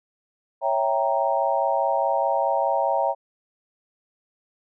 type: chord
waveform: sine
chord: C# diminished seventh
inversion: none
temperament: equal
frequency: 554.4 / 659.3 / 784 / 932.3 Hz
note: C#5 / E5 / G5 / Bb5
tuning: 0 / 0 / 0 / 0 cents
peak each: -25 dBFS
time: 0.61-3.15 s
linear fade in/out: 50 ms
effects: none